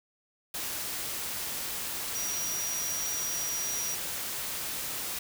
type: tone in noise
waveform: sine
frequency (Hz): 5770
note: F#8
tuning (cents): -44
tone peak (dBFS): -32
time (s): 2.15-3.95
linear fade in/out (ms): 5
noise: white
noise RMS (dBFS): -35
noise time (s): 0.54-5.19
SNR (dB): 0
effects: none